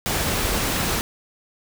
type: noise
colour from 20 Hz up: pink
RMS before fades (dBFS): -23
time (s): 0.06-1.01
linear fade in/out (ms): 0
effects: none